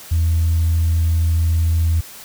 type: tone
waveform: sine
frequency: 82.41 Hz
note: E2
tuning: in tune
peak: -12 dBFS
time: 0.11-2.01 s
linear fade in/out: 10 ms
effects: tanh soft clip ceiling -10 dBFS + white hiss -38 dBFS RMS until 2.24 s